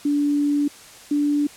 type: tone pair in turn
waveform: sine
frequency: 289.7 / 291.5 Hz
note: D4 / D4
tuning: -24 / -13 cents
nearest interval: unison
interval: 11 cents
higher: second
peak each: -17 dBFS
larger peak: neither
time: 0.05-0.68 / 1.11-1.47 s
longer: first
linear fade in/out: 5 ms
effects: white hiss -44 dBFS RMS until 1.56 s + low-pass 10000 Hz 12 dB/octave